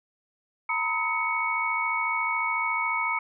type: tone cluster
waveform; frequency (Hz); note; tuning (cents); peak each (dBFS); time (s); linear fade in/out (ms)
sine; 924 / 998 / 1273 / 2224; A#5 / B5 / D#6 / C#7; -16 / +18 / +39 / +5; -31 / -32 / -31 / -27; 0.69-3.19; 5
effects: none